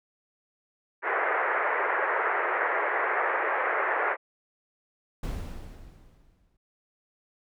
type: band-pass noise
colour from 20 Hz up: white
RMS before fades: -27 dBFS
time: 1.02-4.17 s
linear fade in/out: 50 ms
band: 380 to 2000 Hz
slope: 48 dB/octave
type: noise with exponential decay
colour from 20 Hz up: brown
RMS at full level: -29 dBFS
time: 5.23-6.57 s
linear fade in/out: 5 ms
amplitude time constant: 290 ms
effects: none